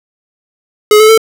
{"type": "tone with pitch steps", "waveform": "square", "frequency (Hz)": [422.9, 433.5, 444.4], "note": ["G#4", "A4", "A4"], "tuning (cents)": [31, -26, 17], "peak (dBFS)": -3, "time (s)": [0.91, 1.177], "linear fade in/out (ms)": 2, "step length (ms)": 89, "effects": []}